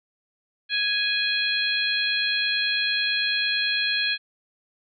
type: harmonic tone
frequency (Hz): 831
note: G#5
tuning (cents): +1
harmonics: 2 / 3 / 4 / 5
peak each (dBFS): -27 / -27 / -27 / -27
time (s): 0.69-4.18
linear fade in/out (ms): 50
effects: none